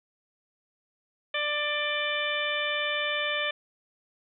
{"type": "harmonic tone with a mistuned harmonic", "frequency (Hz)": 591, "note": "D5", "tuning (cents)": 11, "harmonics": [1, 2, 3, 4, 5, 6], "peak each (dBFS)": [-33, -36, -32, -32, -34, -35], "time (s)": [1.34, 3.51], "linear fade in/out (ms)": 5, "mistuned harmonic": 5, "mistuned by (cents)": 28, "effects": []}